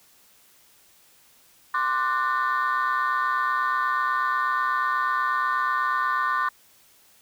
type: chord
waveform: sine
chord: D dominant seventh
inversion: third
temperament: equal with one note detuned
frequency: 1046.5 / 1174.7 / 1480 / 1801.1 Hz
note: C6 / D6 / F#6 / A6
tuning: 0 / 0 / 0 / +40 cents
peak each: -25 / -24 / -27 / -29 dBFS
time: 1.74-6.49 s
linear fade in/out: 5 ms
effects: tanh soft clip ceiling -16 dBFS + white hiss -57 dBFS RMS until 7.21 s